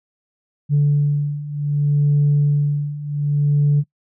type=beating tone pair; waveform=sine; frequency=145 / 145.65 Hz; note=D3 / D3; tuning=-22 / -14 cents; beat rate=0.65 Hz; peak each=-18 / -15 dBFS; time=0.69-3.84 s; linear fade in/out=50 ms; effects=noise-tail reverb RT60 0.1 s tail -23 dB re dry + tanh soft clip ceiling -9 dBFS